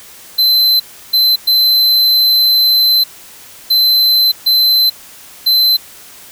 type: tone bursts at uneven times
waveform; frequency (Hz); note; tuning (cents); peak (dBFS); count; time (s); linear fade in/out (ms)
square; 4066; B7; +50; -8; 6; 0.38-0.8 / 1.13-1.36 / 1.47-3.04 / 3.7-4.32 / 4.46-4.9 / 5.46-5.77; 10
effects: white hiss -37 dBFS RMS until 6.31 s